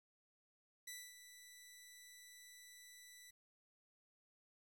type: tone with ADSR envelope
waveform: 10% pulse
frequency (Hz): 1975.5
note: B6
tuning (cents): 0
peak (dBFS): -38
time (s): 0.87-3.31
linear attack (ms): 8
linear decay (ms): 250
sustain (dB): -11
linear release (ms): 9
effects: 12-bit